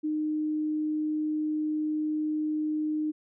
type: tone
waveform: sine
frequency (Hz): 306.5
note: D#4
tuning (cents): -26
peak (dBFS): -26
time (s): 0.03-3.12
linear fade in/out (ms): 20
effects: none